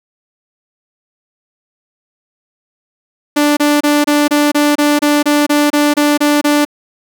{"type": "tone bursts", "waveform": "sawtooth", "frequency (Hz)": 293.7, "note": "D4", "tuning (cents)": 0, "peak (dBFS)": -5, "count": 14, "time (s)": [3.36, 6.651], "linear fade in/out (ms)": 10, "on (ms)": 210, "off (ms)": 27, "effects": []}